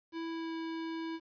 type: tone with pitch glide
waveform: square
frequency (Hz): 329.6 to 326.9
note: E4 to E4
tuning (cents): 0 to -14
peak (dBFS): -37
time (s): 0.12-1.2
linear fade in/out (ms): 50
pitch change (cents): -14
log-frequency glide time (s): 0.28-0.54
effects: resampled to 11025 Hz + 11-bit